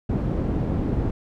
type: low-pass noise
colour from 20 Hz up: white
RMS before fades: -24 dBFS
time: 0.09-1.11 s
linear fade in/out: 5 ms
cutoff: 230 Hz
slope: 12 dB/octave
effects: none